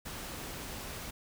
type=noise; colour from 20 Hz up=pink; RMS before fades=-42 dBFS; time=0.05-1.11 s; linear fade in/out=10 ms; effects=none